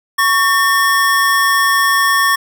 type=tone pair together; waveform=square; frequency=1114.6 / 1808 Hz; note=C#6 / A6; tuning=+9 / +47 cents; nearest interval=minor sixth; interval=838 cents; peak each=-14 dBFS; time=0.18-2.36 s; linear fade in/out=10 ms; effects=none